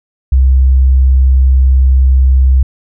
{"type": "tone", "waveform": "sine", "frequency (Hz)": 65.4, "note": "C2", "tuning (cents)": 0, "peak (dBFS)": -4, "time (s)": [0.32, 2.63], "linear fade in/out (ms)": 5, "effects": []}